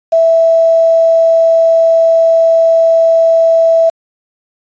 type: tone with quantisation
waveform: sine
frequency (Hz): 658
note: E5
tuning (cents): -3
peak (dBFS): -5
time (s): 0.12-3.9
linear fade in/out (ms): 10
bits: 5
effects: resampled to 16000 Hz